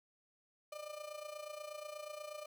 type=tone with amplitude modulation; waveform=35% pulse; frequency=600 Hz; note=D5; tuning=37 cents sharp; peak=-40 dBFS; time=0.72-2.46 s; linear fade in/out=5 ms; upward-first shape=sine; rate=28.3 Hz; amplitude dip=70%; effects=none